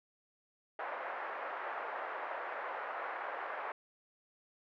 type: band-pass noise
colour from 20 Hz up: pink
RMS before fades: -41 dBFS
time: 0.79-3.72 s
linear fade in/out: 2 ms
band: 560 to 1800 Hz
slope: 24 dB/octave
effects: none